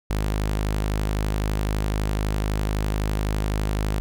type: tone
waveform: sawtooth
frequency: 51.91 Hz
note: G#1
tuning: in tune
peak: -18 dBFS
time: 0.1-4 s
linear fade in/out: 0 ms
effects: none